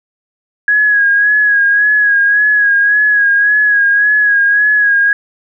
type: tone with vibrato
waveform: sine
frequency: 1661.2 Hz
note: G#6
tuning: in tune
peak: -7 dBFS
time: 0.68-5.13 s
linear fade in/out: 2 ms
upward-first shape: sine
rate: 1.8 Hz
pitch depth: 40 cents each way
effects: none